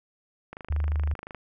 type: click train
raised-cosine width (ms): 0.5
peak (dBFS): -24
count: 22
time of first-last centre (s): 0.53-1.347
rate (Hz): 25.7
type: tone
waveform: sine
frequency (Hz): 75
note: D2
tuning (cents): +37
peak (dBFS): -23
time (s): 0.7-1.14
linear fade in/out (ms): 5
effects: none